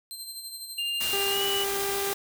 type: tone with tremolo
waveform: 20% pulse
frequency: 4134 Hz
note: C8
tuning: 22 cents flat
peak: -29 dBFS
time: 0.11-1.33 s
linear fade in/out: 0 ms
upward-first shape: sine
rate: 12 Hz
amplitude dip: 50%
type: tone with pitch glide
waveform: triangle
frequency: 2802 to 2948 Hz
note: F7 to F#7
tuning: +5 to -7 cents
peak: -26 dBFS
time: 0.78-1.64 s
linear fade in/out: 5 ms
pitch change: +88 cents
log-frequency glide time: 1.29-1.43 s
type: noise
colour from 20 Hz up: white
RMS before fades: -32 dBFS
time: 1-2.14 s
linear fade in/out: 10 ms
type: harmonic tone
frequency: 397.2 Hz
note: G4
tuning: 23 cents sharp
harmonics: 1 / 2 / 3 / 4 / 5 / 6 / 7 / 8 / 9 / 10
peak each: -30 / -36 / -40 / -42 / -44 / -46 / -47 / -48 / -49 / -50 dBFS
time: 1.13-2.13 s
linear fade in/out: 0 ms
effects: none